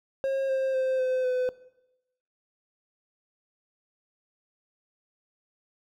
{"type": "tone with pitch steps", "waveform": "triangle", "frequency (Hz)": [539, 530.4, 521.8, 513.5, 505.2], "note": ["C#5", "C5", "C5", "C5", "B4"], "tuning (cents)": [-49, 23, -5, -33, 39], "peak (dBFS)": -22, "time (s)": [0.24, 1.49], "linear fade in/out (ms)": 0, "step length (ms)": 250, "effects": ["noise-tail reverb RT60 0.9 s tail -19 dB re dry"]}